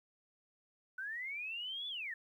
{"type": "linear two-way sweep", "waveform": "sine", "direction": "up then down", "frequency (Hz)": [1480, 3487, 1720], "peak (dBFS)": -39, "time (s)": [0.98, 2.14], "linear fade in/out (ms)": 5, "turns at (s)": 1.88, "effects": ["12-bit"]}